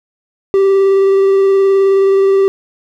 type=tone with vibrato; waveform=triangle; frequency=390 Hz; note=G4; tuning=9 cents flat; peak=-5 dBFS; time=0.54-2.48 s; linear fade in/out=0 ms; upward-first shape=sine; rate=19 Hz; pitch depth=13 cents each way; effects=none